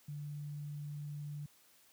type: tone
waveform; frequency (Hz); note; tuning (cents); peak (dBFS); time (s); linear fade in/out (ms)
sine; 146.83; D3; 0; -40; 0.08-1.46; 5
effects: white hiss -66 dBFS RMS until 1.92 s + high-pass 80 Hz 12 dB/octave